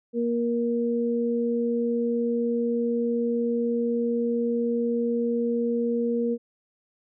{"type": "tone pair together", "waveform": "sine", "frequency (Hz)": [235.8, 471.7], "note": ["A#3", "A#4"], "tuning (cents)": [20, 20], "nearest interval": "octave", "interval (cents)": 1200, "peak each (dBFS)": -25, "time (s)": [0.13, 6.38], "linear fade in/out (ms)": 50, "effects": []}